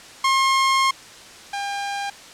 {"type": "tone pair in turn", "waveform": "sawtooth", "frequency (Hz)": [1071, 802.3], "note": ["C6", "G5"], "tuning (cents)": [40, 40], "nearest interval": "perfect fourth", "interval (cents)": 500, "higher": "first", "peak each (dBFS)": [-12, -21], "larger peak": "first", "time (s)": [[0.24, 0.91], [1.53, 2.1]], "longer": "first", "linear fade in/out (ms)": 5, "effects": ["white hiss -42 dBFS RMS until 2.33 s", "low-pass 7000 Hz 12 dB/octave"]}